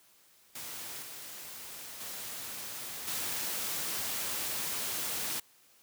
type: noise with level steps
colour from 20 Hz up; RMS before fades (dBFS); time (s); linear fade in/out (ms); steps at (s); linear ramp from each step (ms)
white; -42 / -45 / -41 / -35; 0.55-5.4; 5; 1.02 / 2 / 3.07; 10
effects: white hiss -63 dBFS RMS until 5.82 s + high-pass 80 Hz 12 dB/octave